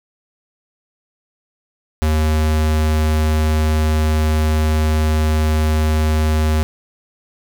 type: tone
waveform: square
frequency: 77.6 Hz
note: D#2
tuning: 4 cents flat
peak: -14 dBFS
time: 2.02-6.63 s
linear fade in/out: 0 ms
effects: none